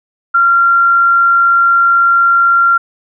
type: tone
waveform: sine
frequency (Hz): 1379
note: F6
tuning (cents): -22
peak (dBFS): -6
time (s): 0.34-2.78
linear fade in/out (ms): 10
effects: none